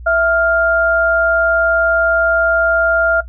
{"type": "tone pair together", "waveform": "sine", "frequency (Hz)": [660.7, 1400], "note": ["E5", "F6"], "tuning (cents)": [4, 4], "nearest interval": "octave + minor second", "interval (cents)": 1300, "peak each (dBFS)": -13, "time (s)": [0.06, 3.21], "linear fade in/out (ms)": 10, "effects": ["noise-tail reverb RT60 0.1 s tail -17 dB re dry", "added 60 Hz sine -29 dBFS peak until 3.28 s"]}